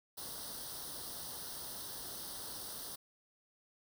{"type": "noise with comb filter", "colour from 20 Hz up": "white", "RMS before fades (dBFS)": -45, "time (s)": [0.17, 2.96], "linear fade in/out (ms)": 10, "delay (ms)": 0.21, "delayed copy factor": 0.85, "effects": []}